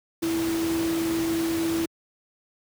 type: tone in noise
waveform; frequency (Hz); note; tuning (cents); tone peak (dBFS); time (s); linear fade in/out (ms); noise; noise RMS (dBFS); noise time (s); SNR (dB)
sine; 329.6; E4; 0; -23; 0.22-1.86; 10; pink; -33; 0.22-1.86; +7
effects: high-pass 80 Hz 12 dB/octave